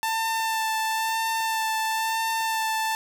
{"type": "tone with vibrato", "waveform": "sawtooth", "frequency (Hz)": 890, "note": "A5", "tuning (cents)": 20, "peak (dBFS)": -20, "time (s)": [0.03, 2.95], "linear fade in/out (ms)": 0, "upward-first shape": "sine", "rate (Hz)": 1, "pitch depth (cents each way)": 16, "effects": []}